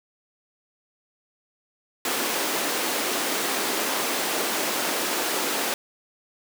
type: high-pass noise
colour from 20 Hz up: pink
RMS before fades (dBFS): -26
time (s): 2.05-5.74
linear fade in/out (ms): 2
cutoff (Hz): 270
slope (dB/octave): 24
effects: none